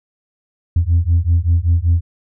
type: beating tone pair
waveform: sine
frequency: 82.41 / 87.61 Hz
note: E2 / F2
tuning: 0 / +6 cents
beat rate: 5.2 Hz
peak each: -13 dBFS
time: 0.76-2.01 s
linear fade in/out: 5 ms
effects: tanh soft clip ceiling -7 dBFS